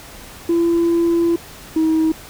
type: tone pair in turn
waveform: sine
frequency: 338.2 / 318.6 Hz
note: E4 / D#4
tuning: +44 / +41 cents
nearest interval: minor second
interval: 103 cents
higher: first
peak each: -11 dBFS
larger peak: neither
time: 0.49-1.36 / 1.76-2.12 s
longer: first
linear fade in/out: 5 ms
effects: tanh soft clip ceiling -11 dBFS + pink hiss -38 dBFS RMS until 2.29 s